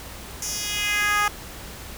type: tone with high-pass filter sweep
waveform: 10% pulse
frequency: 414.5 Hz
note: G#4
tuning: 3 cents flat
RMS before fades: -24 dBFS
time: 0.42-1.28 s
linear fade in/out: 2 ms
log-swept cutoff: 6500 to 1000 Hz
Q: 2
effects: added 60 Hz sine -43 dBFS peak until 1.97 s + pink hiss -39 dBFS RMS until 1.97 s